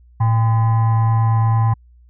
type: tone with frequency modulation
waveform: sine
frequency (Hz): 112.2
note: A2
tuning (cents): +34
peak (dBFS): -11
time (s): 0.2-1.74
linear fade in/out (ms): 10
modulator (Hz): 909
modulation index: 0.42
effects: tanh soft clip ceiling -8 dBFS + added 60 Hz sine -45 dBFS peak until 2.09 s